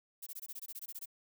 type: noise bursts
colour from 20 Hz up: violet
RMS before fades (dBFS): -44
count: 13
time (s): 0.22-1.058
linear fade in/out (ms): 10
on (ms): 46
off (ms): 20
effects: none